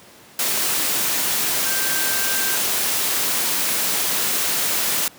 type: tone in noise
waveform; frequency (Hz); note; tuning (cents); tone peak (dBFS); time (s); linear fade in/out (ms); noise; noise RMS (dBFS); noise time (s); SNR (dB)
sine; 1568; G6; 0; -28; 1.66-2.56; 2; white; -21; 0.39-5.08; -10
effects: pink hiss -46 dBFS RMS until 5.18 s + high-pass 150 Hz 12 dB/octave